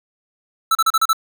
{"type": "tone bursts", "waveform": "square", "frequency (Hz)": 1318.5, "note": "E6", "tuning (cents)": 0, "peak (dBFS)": -13, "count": 6, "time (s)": [0.71, 1.131], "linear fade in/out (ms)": 5, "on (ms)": 41, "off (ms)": 35, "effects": []}